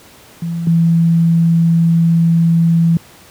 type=tone pair in turn; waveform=sine; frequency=168 / 166.65 Hz; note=E3 / E3; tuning=+33 / +19 cents; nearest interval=unison; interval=14 cents; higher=first; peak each=-17 / -8 dBFS; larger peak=second; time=0.42-0.67 / 0.67-2.97 s; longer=second; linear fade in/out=2 ms; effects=pink hiss -42 dBFS RMS until 3.3 s + high-pass 80 Hz 12 dB/octave